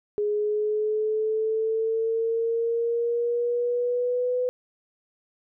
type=exponential sweep; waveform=sine; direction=up; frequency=415.3 to 501 Hz; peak=-22 dBFS; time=0.18-4.49 s; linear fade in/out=0 ms; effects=none